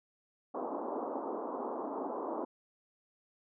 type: band-pass noise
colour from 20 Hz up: pink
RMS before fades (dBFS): -38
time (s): 0.54-2.45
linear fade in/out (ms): 10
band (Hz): 250 to 1100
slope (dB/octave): 48
effects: none